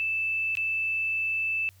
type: tone with dropouts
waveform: sine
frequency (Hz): 2637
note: E7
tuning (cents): 0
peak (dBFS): -25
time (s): 0-1.69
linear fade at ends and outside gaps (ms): 0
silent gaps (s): 0.553-0.571
effects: added 95 Hz sine -54 dBFS peak until 1.8 s + white hiss -62 dBFS RMS until 1.8 s

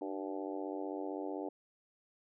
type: harmonic tone with a mistuned harmonic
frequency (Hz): 95.7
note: G2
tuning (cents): -41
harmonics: 3 / 4 / 5 / 6 / 7 / 8 / 9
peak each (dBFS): -41 / -43 / -45 / -47 / -48 / -49 / -50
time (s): 0.01-1.49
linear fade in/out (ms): 5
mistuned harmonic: 3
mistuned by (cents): +66
effects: none

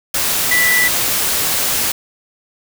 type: tone in noise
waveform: sine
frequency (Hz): 1975.5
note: B6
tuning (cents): 0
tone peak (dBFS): -12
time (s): 0.51-0.88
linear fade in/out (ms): 5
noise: white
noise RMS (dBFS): -17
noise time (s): 0.14-1.92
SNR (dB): +2
effects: none

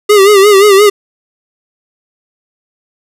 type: tone with vibrato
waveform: square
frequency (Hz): 402.8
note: G4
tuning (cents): +47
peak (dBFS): -3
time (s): 0.09-0.9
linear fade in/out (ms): 10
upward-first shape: sine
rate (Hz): 5.7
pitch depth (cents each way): 85
effects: resampled to 32000 Hz + 7-bit

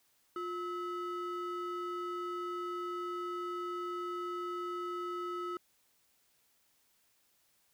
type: ring-modulated tone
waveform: triangle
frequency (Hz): 824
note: G#5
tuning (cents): -14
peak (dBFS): -31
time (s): 0.36-5.57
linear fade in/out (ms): 2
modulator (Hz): 470
effects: white hiss -72 dBFS RMS until 7.73 s

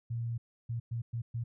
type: tone bursts at uneven times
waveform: sine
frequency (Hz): 116.8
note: A#2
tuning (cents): +4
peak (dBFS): -32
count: 5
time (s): 0.1-0.38 / 0.69-0.8 / 0.91-1.02 / 1.13-1.22 / 1.34-1.44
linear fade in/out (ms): 10
effects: none

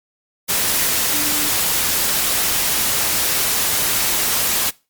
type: tone in noise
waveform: sine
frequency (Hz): 296.9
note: D4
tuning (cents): +19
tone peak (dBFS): -28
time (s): 1.12-1.5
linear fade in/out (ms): 20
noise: white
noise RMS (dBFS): -18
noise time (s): 0.48-4.71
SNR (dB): -13
effects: noise-tail reverb RT60 0.3 s tail -23 dB re dry + MP3 96 kbps

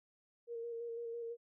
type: tone with vibrato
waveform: sine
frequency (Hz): 466.2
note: A#4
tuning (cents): 0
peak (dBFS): -40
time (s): 0.47-1.37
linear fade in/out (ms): 50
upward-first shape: square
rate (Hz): 6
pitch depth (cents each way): 19
effects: none

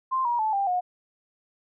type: tone with pitch steps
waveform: sine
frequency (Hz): 1046.5 / 954.1 / 869.9 / 793.1 / 723.1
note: C6 / A#5 / A5 / G5 / F#5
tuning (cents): 0 / +40 / -20 / +20 / -40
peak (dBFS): -22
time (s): 0.11-0.81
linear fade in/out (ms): 20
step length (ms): 140
effects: none

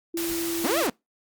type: tone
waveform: sine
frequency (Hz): 335.8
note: E4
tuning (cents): +32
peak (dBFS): -27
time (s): 0.14-0.83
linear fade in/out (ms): 5
type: noise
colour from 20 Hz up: white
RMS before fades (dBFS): -32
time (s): 0.17-0.87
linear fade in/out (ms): 2
type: noise with exponential decay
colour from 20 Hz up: brown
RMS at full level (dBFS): -34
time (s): 0.29-0.45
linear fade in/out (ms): 1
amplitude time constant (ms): 34
type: linear two-way sweep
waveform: sawtooth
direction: up then down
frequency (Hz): 202.9 to 698.5 to 202.9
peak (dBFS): -19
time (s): 0.64-0.9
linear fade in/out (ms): 5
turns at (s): 0.79
effects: noise-tail reverb RT60 0.2 s tail -25 dB re dry + Opus 48 kbps

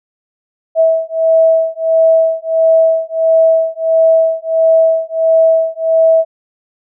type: beating tone pair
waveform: sine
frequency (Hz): 649 / 650.5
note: E5 / E5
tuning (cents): -27 / -23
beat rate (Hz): 1.5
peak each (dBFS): -11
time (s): 0.75-6.25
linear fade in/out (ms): 50
effects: none

